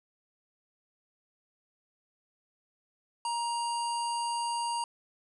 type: harmonic tone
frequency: 940 Hz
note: A#5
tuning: 14 cents sharp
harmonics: 1 / 3 / 5 / 7 / 9 / 10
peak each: -30 / -42 / -41 / -50 / -44 / -47 dBFS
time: 3.25-4.84 s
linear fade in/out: 2 ms
effects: none